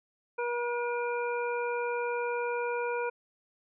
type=harmonic tone; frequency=480 Hz; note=B4; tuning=49 cents flat; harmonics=1 / 2 / 3 / 5; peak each=-31 / -35 / -38 / -40 dBFS; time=0.38-3.1 s; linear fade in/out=10 ms; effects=none